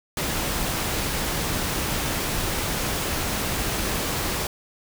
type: noise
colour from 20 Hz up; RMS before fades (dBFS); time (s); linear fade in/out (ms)
pink; -26; 0.17-4.47; 2
effects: none